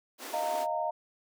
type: high-pass noise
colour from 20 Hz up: pink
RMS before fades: -42 dBFS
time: 0.18-0.67 s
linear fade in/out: 50 ms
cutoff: 250 Hz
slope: 96 dB/octave
type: chord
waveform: sine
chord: Eb suspended second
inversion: none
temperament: equal with one note detuned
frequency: 622.3 / 698.5 / 919.5 Hz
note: Eb5 / F5 / Bb5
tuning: 0 / 0 / -24 cents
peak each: -33 dBFS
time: 0.33-0.91 s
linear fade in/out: 10 ms
effects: none